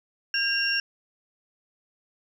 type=tone cluster; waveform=sine; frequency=1607 / 2772 / 5510 Hz; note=G6 / F7 / F8; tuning=+43 / -14 / -24 cents; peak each=-27 dBFS; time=0.34-0.8 s; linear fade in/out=2 ms; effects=9-bit